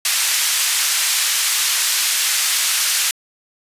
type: band-pass noise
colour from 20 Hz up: white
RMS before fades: -18 dBFS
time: 0.05-3.11 s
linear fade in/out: 2 ms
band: 1600 to 9700 Hz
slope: 12 dB/octave
effects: resampled to 32000 Hz